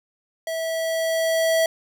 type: tone with level ramp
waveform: square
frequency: 652 Hz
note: E5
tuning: 19 cents flat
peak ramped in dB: -26 to -17 dBFS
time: 0.47-1.66 s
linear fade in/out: 2 ms
effects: none